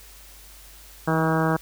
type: harmonic tone with a mistuned harmonic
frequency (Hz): 160.1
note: D#3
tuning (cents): +50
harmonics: 1 / 2 / 3 / 4 / 5 / 6 / 7 / 8 / 9 / 10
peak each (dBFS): -23 / -26 / -28 / -29 / -30 / -31 / -31 / -32 / -33 / -33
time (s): 1.07-1.57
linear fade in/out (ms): 10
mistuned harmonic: 1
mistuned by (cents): +22
effects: added 50 Hz sine -48 dBFS peak until 1.61 s + white hiss -48 dBFS RMS until 1.61 s